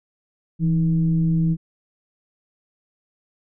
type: tone with frequency modulation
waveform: sine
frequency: 164.6 Hz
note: E3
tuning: 2 cents flat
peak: -16 dBFS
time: 0.59-1.57 s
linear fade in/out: 50 ms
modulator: 149 Hz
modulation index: 0.42
effects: none